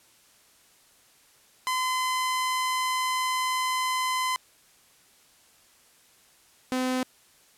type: tone pair in turn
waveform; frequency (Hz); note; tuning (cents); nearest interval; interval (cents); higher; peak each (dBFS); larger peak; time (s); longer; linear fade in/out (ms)
sawtooth; 1023 / 255.8; C6 / C4; -39 / -39; 2 octaves; 2400; first; -21; neither; 1.67-4.36 / 6.72-7.03; first; 0
effects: white hiss -59 dBFS RMS until 7.57 s + low-pass 12000 Hz 12 dB/octave